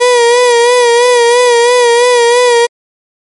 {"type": "tone with vibrato", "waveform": "35% pulse", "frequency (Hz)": 482.1, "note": "B4", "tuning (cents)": -42, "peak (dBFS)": -3, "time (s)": [0, 2.67], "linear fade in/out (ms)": 20, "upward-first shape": "sine", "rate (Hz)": 3, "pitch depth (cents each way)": 50, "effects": ["MP3 48 kbps"]}